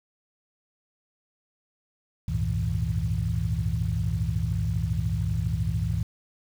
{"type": "tone cluster", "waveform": "sine", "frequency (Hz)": [65.7, 91.1, 105.5, 118.4, 162.6], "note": ["C2", "F#2", "G#2", "A#2", "E3"], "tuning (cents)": [8, -26, 28, 27, -23], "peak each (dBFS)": -30, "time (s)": [2.28, 6.03], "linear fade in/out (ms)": 5, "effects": ["tanh soft clip ceiling -13 dBFS", "8-bit"]}